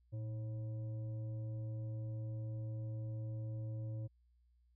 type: tone with frequency modulation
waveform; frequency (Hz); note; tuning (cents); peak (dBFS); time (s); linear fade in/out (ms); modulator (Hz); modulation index
sine; 113; A2; +47; -39; 0.12-4.08; 20; 429; 0.31
effects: added 60 Hz sine -68 dBFS peak until 4.75 s